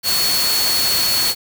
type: tone in noise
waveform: sine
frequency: 4389 Hz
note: C#8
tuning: 18 cents flat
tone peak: -17 dBFS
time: 0.03-1.35 s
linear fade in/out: 50 ms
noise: white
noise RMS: -20 dBFS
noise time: 0.03-1.35 s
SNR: 0 dB
effects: none